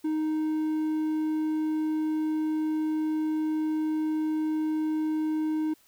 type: tone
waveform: triangle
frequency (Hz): 311.1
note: D#4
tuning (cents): 0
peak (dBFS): -23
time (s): 0.04-5.74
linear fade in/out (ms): 10
effects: white hiss -62 dBFS RMS until 5.87 s